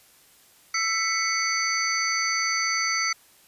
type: tone cluster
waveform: sine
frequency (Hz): 1333 / 1993 / 2204 / 4577 / 6030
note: E6 / B6 / C#7 / D8 / F#8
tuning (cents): +19 / +15 / -11 / -45 / +32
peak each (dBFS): -29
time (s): 0.74-3.13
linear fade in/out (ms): 5
effects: white hiss -56 dBFS RMS until 3.47 s + resampled to 32000 Hz